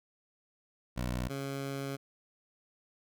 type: tone pair in turn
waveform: 15% pulse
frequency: 61.6 / 137.85 Hz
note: B1 / C#3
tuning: -4 / -9 cents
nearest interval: octave + major second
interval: 1395 cents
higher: second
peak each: -26 / -29 dBFS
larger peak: first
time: 0.96-1.29 / 1.29-1.97 s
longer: second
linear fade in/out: 20 ms
effects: none